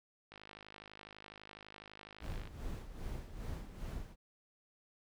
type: click train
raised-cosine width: 0.3 ms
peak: -35 dBFS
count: 113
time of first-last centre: 0.32-2.474 s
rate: 52 Hz
type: noise with tremolo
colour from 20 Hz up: brown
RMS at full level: -41 dBFS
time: 2.2-4.16 s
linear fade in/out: 50 ms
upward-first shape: sine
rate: 2.5 Hz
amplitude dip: 65%
effects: none